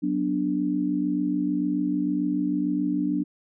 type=chord; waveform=sine; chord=B minor; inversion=second; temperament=equal; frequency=185 / 246.9 / 293.7 Hz; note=F#3 / B3 / D4; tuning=0 / 0 / 0 cents; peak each=-29 / -29 / -24 dBFS; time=0.02-3.24 s; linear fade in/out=20 ms; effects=none